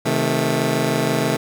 15% pulse chord, A diminished, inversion first, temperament just, 132 / 158.4 / 220 Hz, C3 / Eb3 / A3, +16 / +31 / 0 cents, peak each -16 dBFS, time 0.05-1.37 s, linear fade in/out 10 ms, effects none

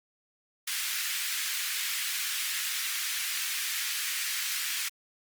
pink high-pass noise, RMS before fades -32 dBFS, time 0.67-4.89 s, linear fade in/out 10 ms, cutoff 1700 Hz, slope 24 dB/octave, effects Opus 32 kbps

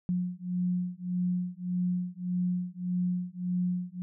sine beating tone pair, 178.7 / 180.4 Hz, F3 / F#3, +40 / -44 cents, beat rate 1.7 Hz, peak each -31 dBFS, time 0.09-4.02 s, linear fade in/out 0 ms, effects none

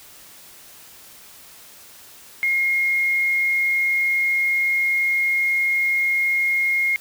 sine tone with quantisation, 2144 Hz, C7, 42 cents sharp, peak -17 dBFS, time 2.43-6.96 s, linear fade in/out 0 ms, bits 7, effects white hiss -45 dBFS RMS until 7 s

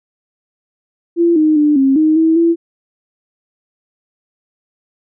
sine tone with pitch steps, 340.4 / 309.5 / 297.8 / 269.7 / 311.8 / 322.7 / 335.2 Hz, F4 / D#4 / D4 / C#4 / D#4 / E4 / E4, -44 / -9 / +24 / -47 / +4 / -37 / +29 cents, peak -8 dBFS, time 1.16-2.56 s, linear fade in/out 50 ms, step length 200 ms, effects none

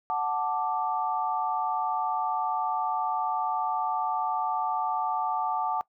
sine chord, D major, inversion first, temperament equal, 740 / 880 / 1174.7 Hz, F#5 / A5 / D6, 0 / 0 / 0 cents, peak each -30 / -29 / -31 dBFS, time 0.1-5.81 s, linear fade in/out 0 ms, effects noise-tail reverb RT60 0.1 s tail -20 dB re dry

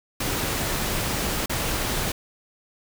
pink noise with dropouts, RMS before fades -26 dBFS, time 0.2-2.12 s, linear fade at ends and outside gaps 5 ms, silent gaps 1.46-1.495 s, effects none

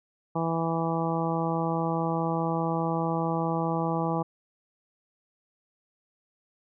harmonic tone, 164.81 Hz, E3, in tune, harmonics 1 / 2 / 3 / 4 / 5 / 6 / 7, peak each -29 / -32 / -33 / -35 / -32 / -36 / -36 dBFS, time 0.35-4.23 s, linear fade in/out 10 ms, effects none

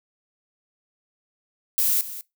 violet noise with echo, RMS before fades -21 dBFS, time 1.78-2.01 s, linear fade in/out 0 ms, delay 200 ms, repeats 1, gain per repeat -14 dB, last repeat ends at 2.21 s, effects noise-tail reverb RT60 0.2 s tail -22 dB re dry

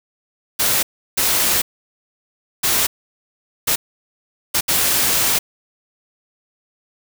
white noise bursts at uneven times, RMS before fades -17 dBFS, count 6, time 0.59-0.83 / 1.17-1.62 / 2.63-2.87 / 3.67-3.76 / 4.54-4.61 / 4.68-5.39 s, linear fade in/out 10 ms, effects none

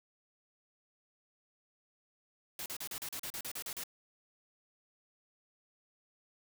white noise bursts, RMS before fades -41 dBFS, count 12, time 2.59-3.837 s, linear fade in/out 2 ms, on 70 ms, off 37 ms, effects none

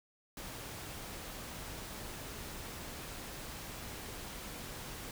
pink noise, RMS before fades -45 dBFS, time 0.37-5.11 s, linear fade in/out 2 ms, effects none

